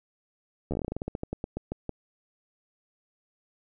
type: slowing click train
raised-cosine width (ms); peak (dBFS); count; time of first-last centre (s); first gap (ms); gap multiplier
2; -18; 20; 0.71-1.893; 12; 1.16
effects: none